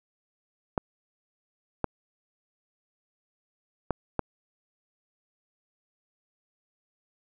clicks, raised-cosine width 1 ms, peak -11 dBFS, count 4, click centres 0.778 / 1.843 / 3.907 / 4.193 s, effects none

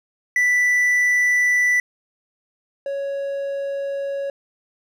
triangle tone pair in turn, 1975.5 / 555.8 Hz, B6 / C#5, 0 / +4 cents, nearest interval octave + minor seventh, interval 2196 cents, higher first, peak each -13 / -21 dBFS, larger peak first, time 0.36-1.8 / 2.86-4.3 s, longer neither, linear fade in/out 2 ms, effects none

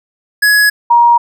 square / sine tone pair in turn, 1681 / 946.4 Hz, G#6 / A#5, +20 / +26 cents, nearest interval minor seventh, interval 994 cents, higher first, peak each -7 / -4 dBFS, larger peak second, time 0.42-0.7 / 0.9-1.18 s, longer neither, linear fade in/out 10 ms, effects none

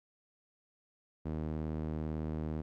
sawtooth tone with band-pass filter, 78 Hz, D#2, 5 cents sharp, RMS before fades -37 dBFS, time 1.25-2.62 s, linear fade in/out 10 ms, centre 240 Hz, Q 0.76, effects none

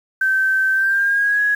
sine tone with pitch glide, 1548 to 1668.7 Hz, G6 to G#6, -22 to +8 cents, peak -14 dBFS, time 0.21-1.55 s, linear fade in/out 5 ms, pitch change +130 cents, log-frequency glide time 0.72-1.4 s, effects 7-bit

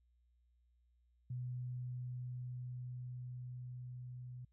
sine tone with level ramp, 124.6 Hz, B2, 16 cents sharp, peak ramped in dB -39 to -46 dBFS, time 1.3-4.45 s, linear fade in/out 5 ms, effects added 60 Hz sine -70 dBFS peak until 4.52 s

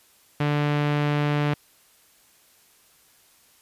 sawtooth tone with low-pass filter, 147 Hz, D3, 2 cents sharp, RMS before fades -23 dBFS, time 0.4-1.54 s, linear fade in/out 5 ms, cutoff 2800 Hz, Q 1.2, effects white hiss -58 dBFS RMS until 3.61 s + resampled to 32000 Hz

